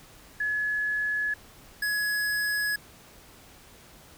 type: tone pair in turn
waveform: sine / square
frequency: 1700 / 1683.4 Hz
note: G#6 / G#6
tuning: +40 / +23 cents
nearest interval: unison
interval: 17 cents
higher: first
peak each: -25 / -26 dBFS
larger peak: first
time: 0.4-1.34 / 1.82-2.76 s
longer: neither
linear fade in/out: 5 ms
effects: pink hiss -52 dBFS RMS until 4.17 s